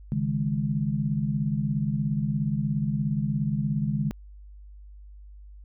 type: chord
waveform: sine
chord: C# suspended second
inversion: none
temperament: equal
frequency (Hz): 138.59 / 155.56 / 207.7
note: C#3 / D#3 / G#3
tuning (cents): 0 / 0 / 0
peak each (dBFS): -28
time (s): 0.12-4.11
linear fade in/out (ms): 0
effects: added 50 Hz sine -43 dBFS peak until 5.64 s